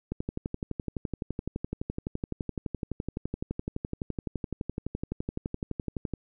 click train, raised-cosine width 3 ms, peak -18 dBFS, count 72, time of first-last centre 0.12-6.137 s, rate 11.8 Hz, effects none

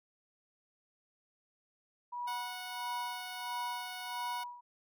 sine tone with tremolo, 970 Hz, B5, 31 cents flat, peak -35 dBFS, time 2.12-4.61 s, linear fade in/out 10 ms, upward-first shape sine, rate 1.5 Hz, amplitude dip 85%
10% pulse tone, 735 Hz, F#5, 12 cents flat, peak -33 dBFS, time 2.27-4.44 s, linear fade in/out 10 ms
effects none

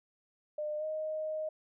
sine tone with pitch glide, 603 to 622.5 Hz, D5 to D#5, +46 to +1 cents, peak -33 dBFS, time 0.58-1.49 s, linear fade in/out 5 ms, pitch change +55 cents, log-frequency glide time 0.78-0.84 s, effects none

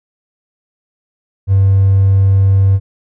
triangle tone with hard clipping, 97.2 Hz, G2, 14 cents flat, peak -7 dBFS, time 1.47-2.8 s, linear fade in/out 50 ms, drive 4 dB, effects none

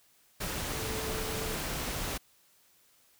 sine tone in noise, 440 Hz, A4, in tune, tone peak -39 dBFS, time 0.73-1.55 s, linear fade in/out 10 ms, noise pink, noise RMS -35 dBFS, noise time 0.4-2.18 s, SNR -7 dB, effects white hiss -65 dBFS RMS until 3.19 s

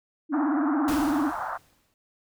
sine tone with vibrato, 293.7 Hz, D4, in tune, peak -22 dBFS, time 0.29-1.32 s, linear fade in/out 50 ms, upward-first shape sine, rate 18 Hz, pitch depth 140 cents each way
pink band-pass noise, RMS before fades -32 dBFS, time 0.32-1.58 s, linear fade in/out 20 ms, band 660 to 1500 Hz, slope 48 dB/octave
pink noise with exponential decay, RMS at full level -32 dBFS, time 0.88-1.94 s, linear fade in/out 1 ms, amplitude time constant 230 ms
effects none

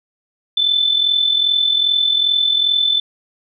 sine tone with amplitude modulation, 3520 Hz, A7, in tune, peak -10 dBFS, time 0.57-3 s, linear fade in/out 5 ms, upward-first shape sine, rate 42.5 Hz, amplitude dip 60%, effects none

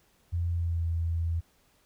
sine tone with pitch glide, 85.8 to 83.31 Hz, F2 to E2, -30 to +19 cents, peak -26 dBFS, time 0.32-1.41 s, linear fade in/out 20 ms, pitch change -51 cents, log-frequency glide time 0.5-0.85 s, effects pink hiss -66 dBFS RMS until 1.85 s

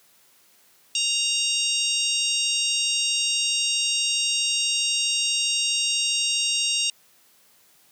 harmonic tone, 932.3 Hz, A#5, in tune, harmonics 3 / 4 / 5 / 6 / 7 / 8 / 9, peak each -25 / -28 / -33 / -28 / -33 / -35 / -30 dBFS, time 0.95-6.9 s, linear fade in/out 2 ms, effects white hiss -58 dBFS RMS until 7.91 s + high-pass 100 Hz 12 dB/octave

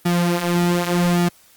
sawtooth tone with flanger, 174.61 Hz, F3, in tune, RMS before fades -18 dBFS, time 0.05-1.29 s, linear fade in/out 10 ms, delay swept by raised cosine 1.9 to 7.6 ms, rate 0.86 Hz, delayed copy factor -0.65, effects white hiss -52 dBFS RMS until 1.56 s + Opus 32 kbps

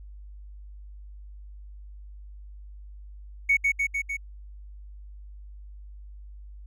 triangle tone with echo, 2226 Hz, C#7, 7 cents sharp, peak -14 dBFS, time 3.49-3.57 s, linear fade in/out 10 ms, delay 150 ms, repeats 4, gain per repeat -3 dB, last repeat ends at 4.17 s, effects tanh soft clip ceiling -15 dBFS + added 50 Hz sine -41 dBFS peak until 6.66 s

